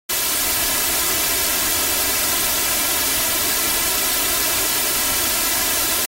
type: noise with comb filter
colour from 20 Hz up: white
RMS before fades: -19 dBFS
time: 0.09-6.06 s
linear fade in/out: 10 ms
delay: 3 ms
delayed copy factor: +0.6
effects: AAC 48 kbps